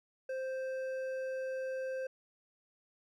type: tone with hard clipping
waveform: triangle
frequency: 523.3 Hz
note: C5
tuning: in tune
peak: -37 dBFS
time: 0.29-2.07 s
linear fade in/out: 5 ms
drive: 11 dB
effects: none